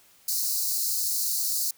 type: high-pass noise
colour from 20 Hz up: white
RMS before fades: -27 dBFS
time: 0.28-1.71 s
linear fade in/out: 5 ms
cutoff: 4100 Hz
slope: 96 dB/octave
effects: white hiss -58 dBFS RMS until 1.77 s